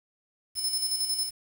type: tone with tremolo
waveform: 25% pulse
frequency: 5230 Hz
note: E8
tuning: 15 cents flat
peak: -20 dBFS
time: 0.55-1.31 s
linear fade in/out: 50 ms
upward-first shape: square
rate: 11 Hz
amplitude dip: 50%
effects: 8-bit